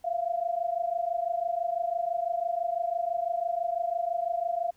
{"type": "tone pair together", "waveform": "sine", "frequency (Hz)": [678, 704], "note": ["E5", "F5"], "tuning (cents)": [49, 14], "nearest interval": "minor second", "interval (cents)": 65, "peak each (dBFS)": [-29, -30], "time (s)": [0.04, 4.71], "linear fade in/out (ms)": 10, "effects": ["pink hiss -66 dBFS RMS until 4.76 s"]}